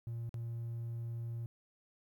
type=tone with dropouts; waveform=triangle; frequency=116.54 Hz; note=A#2; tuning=in tune; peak=-35 dBFS; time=0.07-1.46 s; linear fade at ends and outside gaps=0 ms; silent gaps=0.293-0.342 s; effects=tanh soft clip ceiling -32 dBFS + 12-bit